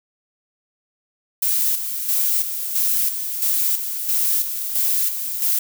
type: noise with tremolo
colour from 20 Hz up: violet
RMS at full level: -19 dBFS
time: 1.42-5.59 s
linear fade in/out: 5 ms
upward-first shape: square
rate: 1.5 Hz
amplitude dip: 55%
effects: none